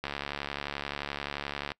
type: click train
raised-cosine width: 0.3 ms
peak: -17 dBFS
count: 121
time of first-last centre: 0.04-1.718 s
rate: 71.5 Hz
effects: noise-tail reverb RT60 0.1 s tail -25 dB re dry